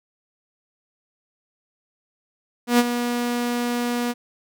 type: tone with ADSR envelope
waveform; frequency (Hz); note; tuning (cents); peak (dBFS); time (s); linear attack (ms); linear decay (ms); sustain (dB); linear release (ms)
sawtooth; 241.2; B3; -41; -8; 2.67-4.14; 120; 37; -10; 36
effects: none